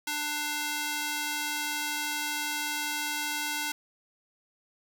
square tone with high-pass filter, 297.9 Hz, D4, 25 cents sharp, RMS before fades -32 dBFS, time 0.07-3.72 s, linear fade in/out 5 ms, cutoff 1200 Hz, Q 0.51, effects none

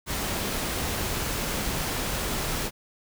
pink noise, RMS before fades -29 dBFS, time 0.06-2.71 s, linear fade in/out 50 ms, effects none

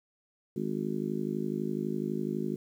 harmonic tone, 52 Hz, G#1, 3 cents sharp, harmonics 3 / 4 / 5 / 6 / 7 / 8, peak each -38 / -34 / -37 / -41 / -35 / -43 dBFS, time 0.56-2.56 s, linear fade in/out 5 ms, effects 10-bit

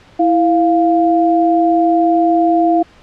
sine tone pair together, 329.6 / 698.4 Hz, E4 / F5, 0 / 0 cents, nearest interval octave + minor second, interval 1300 cents, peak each -12 dBFS, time 0.19-2.83 s, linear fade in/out 10 ms, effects pink hiss -45 dBFS RMS until 3.02 s + low-pass 4000 Hz 12 dB/octave

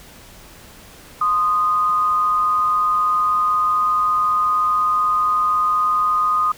sine tone pair together, 1042.5 / 1237 Hz, C6 / D#6, -7 / -10 cents, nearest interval minor third, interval 297 cents, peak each -25 / -15 dBFS, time 1.21-6.52 s, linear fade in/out 5 ms, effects pink hiss -43 dBFS RMS until 6.57 s

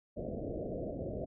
white low-pass noise, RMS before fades -39 dBFS, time 0.16-1.26 s, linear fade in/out 20 ms, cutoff 660 Hz, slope 96 dB/octave, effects none

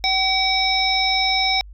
harmonic tone, 762 Hz, G5, 49 cents flat, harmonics 1 / 3 / 5 / 7, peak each -22 / -22 / -22 / -22 dBFS, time 0.04-1.61 s, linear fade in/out 0 ms, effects added 50 Hz sine -37 dBFS peak until 1.73 s

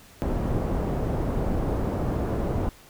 pink low-pass noise, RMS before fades -26 dBFS, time 0.22-2.69 s, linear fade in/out 0 ms, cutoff 650 Hz, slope 12 dB/octave, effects pink hiss -51 dBFS RMS until 2.89 s

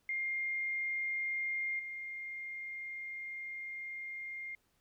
sine tone with level steps, 2117 Hz, C7, 20 cents sharp, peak -33 / -40 dBFS, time 0.09-4.55 s, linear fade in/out 2 ms, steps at 1.79 s, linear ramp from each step 5 ms, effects pink hiss -75 dBFS RMS until 4.8 s

